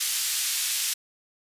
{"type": "band-pass noise", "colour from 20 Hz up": "white", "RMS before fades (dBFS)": -27, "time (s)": [0, 0.94], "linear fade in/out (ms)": 10, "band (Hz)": [2500, 11000], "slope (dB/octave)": 12, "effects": ["resampled to 32000 Hz"]}